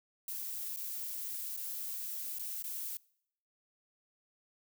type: noise with dropouts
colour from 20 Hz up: violet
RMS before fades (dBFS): -40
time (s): 0.28-2.97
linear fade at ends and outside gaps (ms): 1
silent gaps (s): 0.762-0.771 / 1.566-1.573 / 2.386-2.395 / 2.624-2.64
effects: noise-tail reverb RT60 0.7 s tail -24 dB re dry